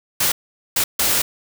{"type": "noise bursts at uneven times", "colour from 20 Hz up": "white", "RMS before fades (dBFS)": -18, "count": 3, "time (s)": [[0.2, 0.32], [0.76, 0.84], [0.99, 1.22]], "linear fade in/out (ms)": 5, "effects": []}